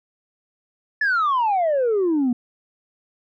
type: exponential sweep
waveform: sine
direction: down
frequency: 1757 to 235.1 Hz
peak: -15 dBFS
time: 1.01-2.33 s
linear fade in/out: 5 ms
effects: tanh soft clip ceiling -15 dBFS